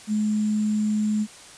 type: tone with sample-and-hold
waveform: sine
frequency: 212.6 Hz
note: G#3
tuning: 41 cents sharp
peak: -20 dBFS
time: 0.07-1.27 s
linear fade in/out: 50 ms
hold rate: 7350 Hz
effects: white hiss -45 dBFS RMS until 1.57 s + resampled to 22050 Hz